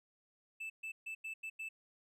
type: tone bursts at uneven times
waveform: triangle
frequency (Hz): 2637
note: E7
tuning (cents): 0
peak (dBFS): -39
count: 6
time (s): 0.6-0.7 / 0.83-0.92 / 1.06-1.15 / 1.24-1.34 / 1.43-1.5 / 1.59-1.69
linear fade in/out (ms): 10
effects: none